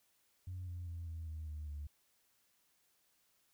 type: tone with pitch steps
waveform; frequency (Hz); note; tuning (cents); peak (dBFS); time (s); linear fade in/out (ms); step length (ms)
sine; 91 / 87.75 / 84.61 / 81.59 / 78.67 / 75.86 / 73.15; F#2 / F2 / E2 / E2 / D#2 / D#2 / D2; -28 / +9 / +46 / -17 / +20 / -43 / -6; -40; 0.47-1.87; 5; 200
effects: tanh soft clip ceiling -38 dBFS + white hiss -75 dBFS RMS until 3.53 s

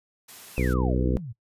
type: high-pass noise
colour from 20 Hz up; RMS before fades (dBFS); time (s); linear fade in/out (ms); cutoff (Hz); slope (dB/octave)
white; -45; 0.28-0.74; 10; 110; 12
type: exponential sweep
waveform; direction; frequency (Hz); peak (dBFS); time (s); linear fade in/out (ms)
sine; down; 2794 to 103.83; -33; 0.56-1.33; 20
type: harmonic tone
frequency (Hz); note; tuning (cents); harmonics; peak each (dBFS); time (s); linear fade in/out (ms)
62.7; B1; +27; 1 / 2 / 3 / 4 / 5 / 6 / 7 / 8; -25 / -28 / -30 / -31 / -32 / -33 / -33 / -34; 0.58-1.17; 0
effects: noise-tail reverb RT60 0.1 s tail -19 dB re dry + resampled to 32000 Hz

